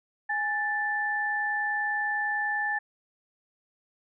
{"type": "tone pair together", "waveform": "sine", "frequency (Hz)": [830.6, 1760], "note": ["G#5", "A6"], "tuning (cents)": [0, 0], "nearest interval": "octave + minor second", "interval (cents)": 1300, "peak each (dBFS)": [-31, -27], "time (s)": [0.29, 2.79], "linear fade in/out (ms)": 10, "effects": []}